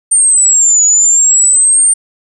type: exponential two-way sweep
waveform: sine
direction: down then up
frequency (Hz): 8870 to 6820 to 8870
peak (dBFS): -5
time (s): 0.11-1.94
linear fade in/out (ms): 10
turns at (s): 0.84
effects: none